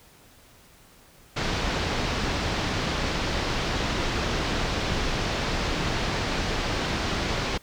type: low-pass noise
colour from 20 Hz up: pink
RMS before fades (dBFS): -27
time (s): 1.36-7.58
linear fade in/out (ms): 10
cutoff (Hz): 5400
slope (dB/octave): 24
effects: pink hiss -54 dBFS RMS until 7.62 s